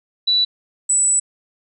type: tone pair in turn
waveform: sine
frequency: 3951 / 7927 Hz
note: B7 / B8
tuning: 0 / +5 cents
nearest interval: octave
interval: 1205 cents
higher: second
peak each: -13 dBFS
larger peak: neither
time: 0.27-0.45 / 0.89-1.2 s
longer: second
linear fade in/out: 10 ms
effects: none